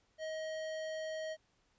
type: tone with hard clipping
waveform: sine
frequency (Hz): 631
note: D#5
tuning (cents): +24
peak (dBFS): -40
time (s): 0.18-1.37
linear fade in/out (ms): 50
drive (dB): 17
effects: pink hiss -74 dBFS RMS until 1.78 s + resampled to 16000 Hz